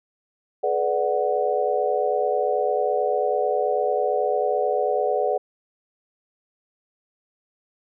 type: chord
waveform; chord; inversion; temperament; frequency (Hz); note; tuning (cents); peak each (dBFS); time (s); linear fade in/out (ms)
sine; G# half-diminished seventh; none; equal with one note detuned; 424.8 / 493.9 / 587.3 / 740; G#4 / B4 / D5 / F#5; +39 / 0 / 0 / 0; -25; 0.63-5.38; 10
effects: none